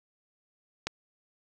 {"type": "click", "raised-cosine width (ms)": 0.2, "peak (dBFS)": -13, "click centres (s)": 0.87, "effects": []}